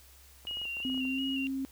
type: clicks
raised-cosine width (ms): 1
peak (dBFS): -37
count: 11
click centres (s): 0.452 / 0.511 / 0.571 / 0.616 / 0.654 / 0.769 / 0.802 / 0.899 / 0.945 / 0.977 / 1.052
type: tone with vibrato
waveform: sine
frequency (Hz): 2827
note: F7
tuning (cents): +20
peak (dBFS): -34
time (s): 0.47-1.47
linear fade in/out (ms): 0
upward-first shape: square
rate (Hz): 2.8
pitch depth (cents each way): 36
type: tone with pitch glide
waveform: sine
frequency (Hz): 260 to 268.2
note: C4 to C4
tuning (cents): -11 to +43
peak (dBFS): -31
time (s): 0.85-1.65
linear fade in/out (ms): 0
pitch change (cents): +54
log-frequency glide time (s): 1.06-1.21
effects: added 67 Hz sine -57 dBFS peak until 1.71 s + white hiss -58 dBFS RMS until 1.71 s